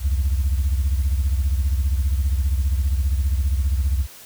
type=beating tone pair; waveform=sine; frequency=66 / 81 Hz; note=C2 / E2; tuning=+16 / -30 cents; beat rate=15 Hz; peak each=-17 / -22 dBFS; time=0-4.07 s; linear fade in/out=50 ms; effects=tanh soft clip ceiling -13 dBFS + white hiss -43 dBFS RMS until 4.25 s